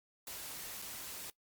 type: noise with dropouts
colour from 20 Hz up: white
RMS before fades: -45 dBFS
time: 0.27-1.3 s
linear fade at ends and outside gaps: 1 ms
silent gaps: 0.818-0.822 s
effects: noise-tail reverb RT60 0.1 s tail -20 dB re dry + Opus 48 kbps